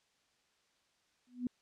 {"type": "tone with exponential growth", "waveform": "sine", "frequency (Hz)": 246.9, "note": "B3", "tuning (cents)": 0, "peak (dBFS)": -29, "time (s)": [1.27, 1.47], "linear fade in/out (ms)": 2, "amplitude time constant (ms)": 43, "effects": ["white hiss -74 dBFS RMS until 1.61 s", "low-pass 6000 Hz 12 dB/octave"]}